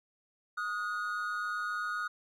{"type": "tone pair together", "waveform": "triangle", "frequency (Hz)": [1244.5, 1447.9], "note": ["D#6", "F#6"], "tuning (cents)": [0, -38], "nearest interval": "minor third", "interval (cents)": 262, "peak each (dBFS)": [-34, -33], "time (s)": [0.57, 2.08], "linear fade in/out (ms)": 10, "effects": []}